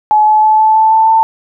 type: tone with pitch steps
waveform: sine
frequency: 852 / 858.4 / 864.9 / 871.4 / 878 / 884.6 / 891.3 Hz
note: G#5 / A5 / A5 / A5 / A5 / A5 / A5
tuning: +44 / -43 / -30 / -17 / -4 / +9 / +22 cents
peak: -5 dBFS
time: 0.11-1.23 s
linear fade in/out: 0 ms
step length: 160 ms
effects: none